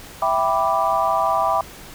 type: chord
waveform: sine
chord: E minor seventh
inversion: none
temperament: equal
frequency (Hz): 659.3 / 784 / 987.8 / 1174.7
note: E5 / G5 / B5 / D6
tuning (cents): 0 / 0 / 0 / 0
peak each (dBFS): -22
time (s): 0.22-1.61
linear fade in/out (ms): 2
effects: pink hiss -40 dBFS RMS until 1.94 s